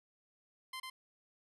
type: tone with echo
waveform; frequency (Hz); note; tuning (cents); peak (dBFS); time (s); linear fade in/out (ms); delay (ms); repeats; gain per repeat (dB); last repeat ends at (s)
15% pulse; 1040; C6; -11; -35; 0.73-0.8; 5; 100; 1; -2; 0.9
effects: resampled to 32000 Hz